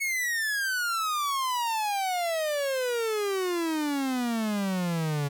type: exponential sweep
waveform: 45% pulse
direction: down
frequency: 2217 to 140 Hz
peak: -26 dBFS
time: 0-5.29 s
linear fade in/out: 20 ms
effects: none